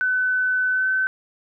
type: tone with pitch glide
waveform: sine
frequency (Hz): 1508 to 1526.4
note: F#6 to G6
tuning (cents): +32 to -47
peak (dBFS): -18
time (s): 0.01-1.07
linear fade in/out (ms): 0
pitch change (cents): +21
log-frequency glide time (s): 0.71-0.88
effects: none